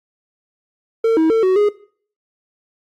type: tone with pitch steps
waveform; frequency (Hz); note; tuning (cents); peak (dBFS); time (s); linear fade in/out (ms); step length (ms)
triangle; 452.7 / 320.2 / 449.1 / 373.9 / 414.9; A4 / D#4 / A4 / F#4 / G#4; +49 / +50 / +35 / +18 / -2; -9; 1.04-1.69; 5; 130
effects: noise-tail reverb RT60 0.5 s tail -19 dB re dry + AAC 64 kbps